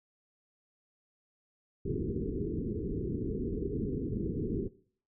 white low-pass noise, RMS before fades -34 dBFS, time 1.85-4.68 s, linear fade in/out 10 ms, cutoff 440 Hz, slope 96 dB/octave, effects noise-tail reverb RT60 0.5 s tail -19 dB re dry

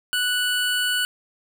square tone pair together, 1480 / 2960 Hz, F#6 / F#7, 0 / 0 cents, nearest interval octave, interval 1200 cents, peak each -24 dBFS, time 0.13-1.05 s, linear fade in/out 0 ms, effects none

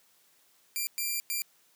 5% pulse tone bursts at uneven times, 2374 Hz, D7, 18 cents sharp, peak -20 dBFS, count 3, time 0.76-0.87 / 0.98-1.2 / 1.3-1.42 s, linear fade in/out 0 ms, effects white hiss -65 dBFS RMS until 1.75 s + high-pass 150 Hz 12 dB/octave

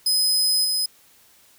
sawtooth tone with level steps, 5040 Hz, D#8, 21 cents sharp, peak -15 / -18 dBFS, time 0.06-0.86 s, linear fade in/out 5 ms, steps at 0.64 s, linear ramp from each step 10 ms, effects white hiss -55 dBFS RMS until 1.58 s

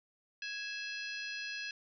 harmonic tone with a mistuned harmonic, 830.6 Hz, G#5, in tune, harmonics 2 / 3 / 4 / 5 / 6 / 7, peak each -43 / -42 / -50 / -47 / -48 / -56 dBFS, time 0.42-1.71 s, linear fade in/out 2 ms, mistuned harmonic 3, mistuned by +90 cents, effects none

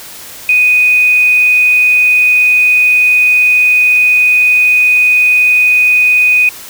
sine tone, 2489 Hz, D#7, in tune, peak -5 dBFS, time 0.49-6.49 s, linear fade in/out 2 ms, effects white hiss -30 dBFS RMS until 6.69 s

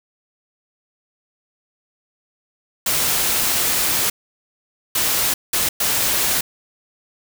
white noise bursts at uneven times, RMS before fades -19 dBFS, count 4, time 2.86-4.1 / 4.95-5.34 / 5.53-5.69 / 5.8-6.41 s, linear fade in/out 5 ms, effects none

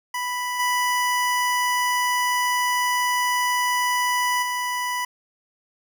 25% pulse tone with level steps, 987.8 Hz, B5, in tune, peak -21 / -16 / -20 dBFS, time 0.14-5.05 s, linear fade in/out 5 ms, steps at 0.59 / 4.42 s, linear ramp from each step 10 ms, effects none

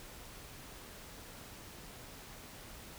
silence, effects pink hiss -51 dBFS RMS until 2.98 s

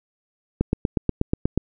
click train, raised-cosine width 3 ms, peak -6 dBFS, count 9, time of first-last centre 0.61-1.576 s, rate 8.28 Hz, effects none

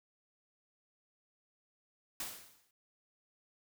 white noise with exponential decay, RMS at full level -38 dBFS, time 2.2-2.71 s, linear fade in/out 2 ms, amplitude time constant 110 ms, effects none

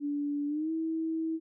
sine tone with pitch glide, 289.3 to 322.9 Hz, D4 to E4, -26 to -36 cents, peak -29 dBFS, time 0-1.4 s, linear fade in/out 50 ms, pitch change +190 cents, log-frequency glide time 0.47-0.71 s, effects none

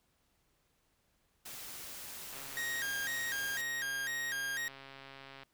white noise, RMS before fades -46 dBFS, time 1.45-3.62 s, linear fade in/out 10 ms
click train, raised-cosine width 0.3 ms, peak -34 dBFS, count 423, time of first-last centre 2.33-5.433 s, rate 136 Hz
40% pulse tone with vibrato, 1741 Hz, A6, 19 cents flat, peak -34 dBFS, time 2.57-4.68 s, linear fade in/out 0 ms, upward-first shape square, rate 2 Hz, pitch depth 130 cents each way
effects pink hiss -75 dBFS RMS until 5.53 s

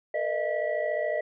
sine tone cluster, 450.6 / 488 / 612 / 666 / 1952 Hz, A4 / B4 / D#5 / E5 / B6, +41 / -21 / -29 / +18 / -21 cents, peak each -36 / -36 / -27 / -33 / -35 dBFS, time 0.14-1.21 s, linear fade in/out 5 ms, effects tanh soft clip ceiling -16 dBFS

